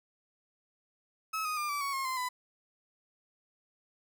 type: tone with pitch steps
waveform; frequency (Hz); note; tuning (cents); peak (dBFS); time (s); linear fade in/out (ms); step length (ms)
35% pulse; 1291 / 1244.9 / 1200.4 / 1157.5 / 1116.1 / 1076.2 / 1037.8 / 1000.7; E6 / D#6 / D6 / D6 / C#6 / C6 / C6 / B5; -37 / +1 / +38 / -25 / +11 / +48 / -14 / +23; -30; 1.33-2.29; 10; 120
effects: none